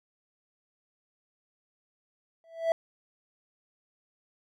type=tone with exponential growth; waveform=triangle; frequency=659.3 Hz; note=E5; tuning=in tune; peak=-17 dBFS; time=2.44-2.72 s; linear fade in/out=1 ms; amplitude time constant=59 ms; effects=none